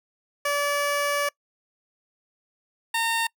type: tone pair in turn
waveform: 15% pulse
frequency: 576 / 914.3 Hz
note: D5 / A#5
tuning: -34 / -34 cents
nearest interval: minor sixth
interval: 800 cents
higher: second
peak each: -16 dBFS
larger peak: neither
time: 0.45-1.29 / 2.94-3.27 s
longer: first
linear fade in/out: 5 ms
effects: noise-tail reverb RT60 0.1 s tail -25 dB re dry